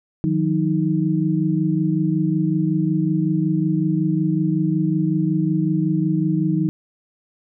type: tone cluster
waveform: sine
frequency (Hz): 154.9 / 180.3 / 313.7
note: D#3 / F#3 / D#4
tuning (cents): -7 / -45 / +14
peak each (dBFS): -21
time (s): 0.24-6.69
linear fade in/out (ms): 0
effects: none